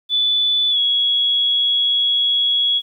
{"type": "tone with pitch glide", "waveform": "sine", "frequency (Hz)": [3481, 3341], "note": ["A7", "G#7"], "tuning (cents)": [-19, 10], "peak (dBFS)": -14, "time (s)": [0.09, 2.82], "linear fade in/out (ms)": 50, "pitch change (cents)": -71, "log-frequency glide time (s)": [0.7, 0.78], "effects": ["9-bit"]}